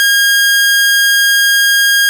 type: tone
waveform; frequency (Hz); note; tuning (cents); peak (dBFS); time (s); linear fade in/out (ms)
sawtooth; 1624; G#6; -39; -4; 0-2.09; 0
effects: none